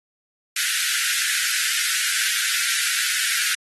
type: high-pass noise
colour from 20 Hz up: pink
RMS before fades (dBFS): -23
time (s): 0.56-3.55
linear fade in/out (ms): 5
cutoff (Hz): 1400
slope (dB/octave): 96
effects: AAC 32 kbps